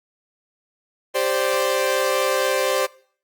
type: chord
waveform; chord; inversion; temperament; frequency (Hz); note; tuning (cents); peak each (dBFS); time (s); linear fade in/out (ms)
sawtooth; G suspended fourth; none; equal; 392 / 523.3 / 587.3; G4 / C5 / D5; 0 / 0 / 0; -22 / -17 / -20; 1.14-2.87; 20
effects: noise-tail reverb RT60 0.5 s tail -21 dB re dry + Opus 32 kbps